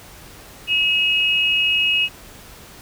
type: tone pair together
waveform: sine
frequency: 2567 / 2881 Hz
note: E7 / F#7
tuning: -47 / -47 cents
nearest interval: major second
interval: 200 cents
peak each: -18 dBFS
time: 0.67-2.09 s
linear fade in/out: 50 ms
effects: pink hiss -42 dBFS RMS until 2.81 s